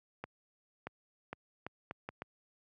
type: accelerating click train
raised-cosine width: 0.5 ms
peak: -25 dBFS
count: 7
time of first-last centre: 0.24-2.22 s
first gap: 630 ms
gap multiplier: 0.73
effects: high-pass 80 Hz 12 dB/octave